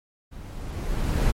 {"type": "noise with level ramp", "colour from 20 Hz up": "brown", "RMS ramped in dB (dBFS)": [-40, -19], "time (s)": [0.31, 1.32], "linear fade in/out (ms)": 20, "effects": ["MP3 64 kbps"]}